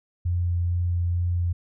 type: tone with vibrato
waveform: sine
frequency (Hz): 87.4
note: F2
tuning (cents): +2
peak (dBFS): -21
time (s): 0.25-1.53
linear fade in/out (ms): 10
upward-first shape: sine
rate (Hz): 2.2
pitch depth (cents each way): 10
effects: none